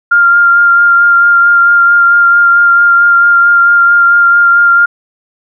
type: tone with vibrato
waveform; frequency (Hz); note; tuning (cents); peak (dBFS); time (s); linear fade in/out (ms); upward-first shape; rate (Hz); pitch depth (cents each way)
sine; 1396.9; F6; 0; -3; 0.11-4.86; 10; sine; 4.5; 15
effects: none